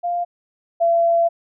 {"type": "tone pair in turn", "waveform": "sine", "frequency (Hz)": [698.5, 676.7], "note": ["F5", "E5"], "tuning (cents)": [0, 45], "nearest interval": "minor second", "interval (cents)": 55, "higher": "first", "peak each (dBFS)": [-19, -13], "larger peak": "second", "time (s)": [[0.03, 0.25], [0.8, 1.29]], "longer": "second", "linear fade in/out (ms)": 20, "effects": []}